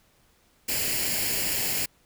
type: noise with comb filter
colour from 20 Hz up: white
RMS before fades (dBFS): -27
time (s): 0.68-1.86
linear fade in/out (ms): 10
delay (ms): 0.41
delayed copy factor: +0.65
effects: pink hiss -63 dBFS RMS until 2.05 s